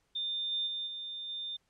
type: tone with level steps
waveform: sine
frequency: 3600 Hz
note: A7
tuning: 39 cents sharp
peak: -32 / -30 / -34 / -38 / -36 dBFS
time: 0.15-1.57 s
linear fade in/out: 10 ms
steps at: 0.51 / 0.66 / 0.86 / 1.28 s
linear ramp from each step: 20 ms
effects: pink hiss -75 dBFS RMS until 1.69 s + low-pass 9000 Hz 12 dB/octave